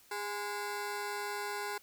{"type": "ring-modulated tone", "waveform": "20% pulse", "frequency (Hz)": 618, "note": "D#5", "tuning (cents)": -12, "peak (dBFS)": -28, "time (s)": [0.11, 1.78], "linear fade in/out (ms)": 5, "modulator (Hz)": 209, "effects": ["white hiss -62 dBFS RMS until 1.82 s"]}